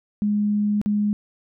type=tone with dropouts; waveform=sine; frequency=207.7 Hz; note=G#3; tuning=in tune; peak=-18 dBFS; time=0.22-1.13 s; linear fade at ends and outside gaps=0 ms; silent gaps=0.815-0.86 s; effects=none